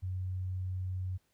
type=tone; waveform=sine; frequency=92.5 Hz; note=F#2; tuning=in tune; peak=-33 dBFS; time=0.02-1.18 s; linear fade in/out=20 ms; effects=pink hiss -75 dBFS RMS until 1.33 s